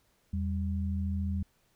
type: tone pair together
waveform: sine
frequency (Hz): 82.41 / 196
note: E2 / G3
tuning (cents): 0 / 0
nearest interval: octave + minor third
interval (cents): 1500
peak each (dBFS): -30 / -34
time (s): 0.33-1.43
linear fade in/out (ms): 5
effects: pink hiss -70 dBFS RMS until 1.75 s